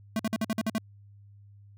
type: tone bursts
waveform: square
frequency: 220 Hz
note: A3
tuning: in tune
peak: -26 dBFS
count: 8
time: 0.16-0.782 s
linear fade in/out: 2 ms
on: 34 ms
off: 50 ms
effects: added 101 Hz sine -50 dBFS peak until 1.77 s